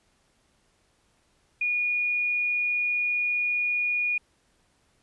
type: tone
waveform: sine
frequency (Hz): 2445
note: D#7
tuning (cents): -31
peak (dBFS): -23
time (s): 1.61-4.18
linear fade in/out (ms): 5
effects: pink hiss -67 dBFS RMS until 5.02 s + resampled to 24000 Hz